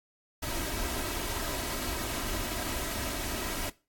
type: noise with comb filter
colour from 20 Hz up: pink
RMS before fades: -34 dBFS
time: 0.42-3.7 s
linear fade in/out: 10 ms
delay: 3.1 ms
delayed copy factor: +0.55
effects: noise-tail reverb RT60 0.3 s tail -19 dB re dry + AAC 64 kbps